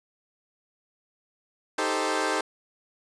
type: chord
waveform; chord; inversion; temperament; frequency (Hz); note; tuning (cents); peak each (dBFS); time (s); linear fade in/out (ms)
15% pulse; A half-diminished seventh; second; equal; 311.1 / 392 / 440 / 523.3; Eb4 / G4 / A4 / C5; 0 / 0 / 0 / 0; -24; 1.78-2.41; 5
effects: resampled to 22050 Hz